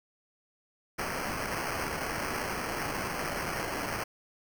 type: noise with sample-and-hold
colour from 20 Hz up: blue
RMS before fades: -34 dBFS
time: 0.98-4.04 s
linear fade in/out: 10 ms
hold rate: 3675 Hz
effects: none